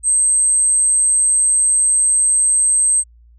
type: tone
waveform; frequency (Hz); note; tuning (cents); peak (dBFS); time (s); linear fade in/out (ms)
sine; 8290; C9; -17; -11; 0.03-3.04; 50
effects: added 58 Hz sine -44 dBFS peak until 3.38 s